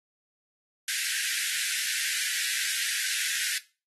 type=high-pass noise; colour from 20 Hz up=pink; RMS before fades=-30 dBFS; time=0.88-3.58 s; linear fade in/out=2 ms; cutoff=1500 Hz; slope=96 dB/octave; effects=noise-tail reverb RT60 0.3 s tail -17 dB re dry + AAC 32 kbps